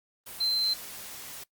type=tone in noise; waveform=sine; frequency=4100 Hz; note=C8; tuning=36 cents flat; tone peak=-24 dBFS; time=0.4-0.74 s; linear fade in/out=10 ms; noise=white; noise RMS=-42 dBFS; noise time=0.26-1.44 s; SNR=+15 dB; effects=noise-tail reverb RT60 0.1 s tail -19 dB re dry + Opus 32 kbps